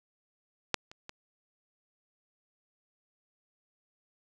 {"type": "clicks", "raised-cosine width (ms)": 0.2, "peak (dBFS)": [-8, -30, -25], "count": 3, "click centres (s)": [0.743, 0.915, 1.094], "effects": []}